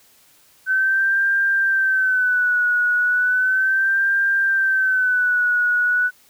sine tone with vibrato, 1523 Hz, F#6, 50 cents sharp, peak -15 dBFS, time 0.66-6.11 s, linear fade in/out 50 ms, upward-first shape sine, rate 0.35 Hz, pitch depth 74 cents each way, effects white hiss -54 dBFS RMS until 6.29 s

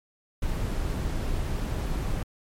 brown noise, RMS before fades -28 dBFS, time 0.42-2.23 s, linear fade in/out 5 ms, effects MP3 64 kbps

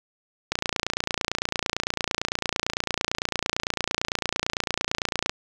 click train, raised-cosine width 0.2 ms, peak -6 dBFS, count 139, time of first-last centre 0.52-5.295 s, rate 28.9 Hz, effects none

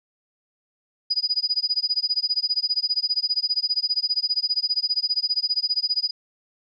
sine tone with tremolo, 4935 Hz, D#8, 15 cents flat, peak -17 dBFS, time 1.1-6.11 s, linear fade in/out 10 ms, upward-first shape sine, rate 15 Hz, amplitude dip 100%, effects none

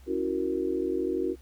sine chord, F# dominant seventh, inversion second, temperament equal, 277.2 / 329.6 / 370 / 466.2 Hz, C#4 / E4 / F#4 / A#4, 0 / 0 / 0 / 0 cents, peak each -34 / -31 / -29 / -34 dBFS, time 0.06-1.36 s, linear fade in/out 50 ms, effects added 66 Hz sine -49 dBFS peak until 1.41 s + pink hiss -61 dBFS RMS until 1.41 s

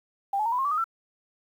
sine tone with pitch steps, 793 / 854.8 / 921.5 / 993.4 / 1070.8 / 1154.3 / 1244.4 / 1341.4 Hz, G5 / G#5 / A#5 / B5 / C6 / D6 / D#6 / E6, +20 / +50 / -20 / +10 / +40 / -30 / 0 / +30 cents, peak -23 dBFS, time 0.33-0.842 s, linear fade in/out 5 ms, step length 64 ms, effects 9-bit

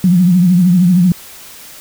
sine tone with vibrato, 179.1 Hz, F3, 44 cents sharp, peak -6 dBFS, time 0.04-1.12 s, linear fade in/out 2 ms, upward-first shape triangle, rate 13 Hz, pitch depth 110 cents each way, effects white hiss -35 dBFS RMS until 1.8 s

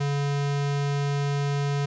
square tone, 142.2 Hz, C#3, 45 cents sharp, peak -24 dBFS, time 0-1.86 s, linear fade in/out 10 ms, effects resampled to 16000 Hz + 11-bit

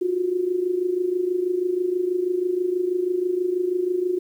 sine tone with amplitude modulation, 361.4 Hz, F#4, 41 cents flat, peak -17 dBFS, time 0.01-4.19 s, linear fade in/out 10 ms, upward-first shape sine, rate 26.2 Hz, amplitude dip 70%, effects 9-bit

